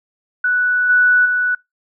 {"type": "tone with level steps", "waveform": "sine", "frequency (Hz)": 1480, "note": "F#6", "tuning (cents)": 0, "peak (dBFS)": [-13, -9, -14], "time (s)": [0.44, 1.55], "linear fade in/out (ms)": 5, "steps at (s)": [0.89, 1.25], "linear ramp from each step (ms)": 10, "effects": ["noise-tail reverb RT60 0.2 s tail -25 dB re dry"]}